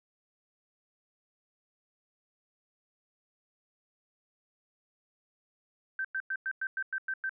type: tone bursts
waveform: sine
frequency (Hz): 1554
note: G6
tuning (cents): -16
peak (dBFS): -30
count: 9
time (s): 5.99-7.294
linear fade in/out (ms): 2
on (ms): 56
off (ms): 100
effects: none